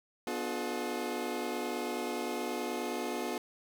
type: chord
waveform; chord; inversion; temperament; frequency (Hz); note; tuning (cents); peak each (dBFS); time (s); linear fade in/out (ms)
25% pulse; B diminished seventh; none; just; 246.9 / 296.3 / 355.6 / 426.7; B3 / D4 / F4 / Ab4; 0 / +15 / +31 / +47; -35 / -38 / -34 / -36; 0.27-3.38; 2
effects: none